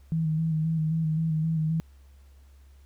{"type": "tone with vibrato", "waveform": "sine", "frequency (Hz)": 159.2, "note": "D#3", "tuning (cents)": 40, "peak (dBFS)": -23, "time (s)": [0.12, 1.8], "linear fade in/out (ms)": 0, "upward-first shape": "square", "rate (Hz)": 3.8, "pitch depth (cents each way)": 30, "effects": ["added 68 Hz sine -50 dBFS peak until 2.85 s", "pink hiss -66 dBFS RMS until 2.85 s"]}